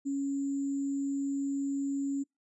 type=tone with sample-and-hold; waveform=sine; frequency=277.2 Hz; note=C#4; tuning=in tune; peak=-29 dBFS; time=0.05-2.24 s; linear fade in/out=20 ms; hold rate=7350 Hz; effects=noise-tail reverb RT60 0.2 s tail -26 dB re dry + resampled to 24000 Hz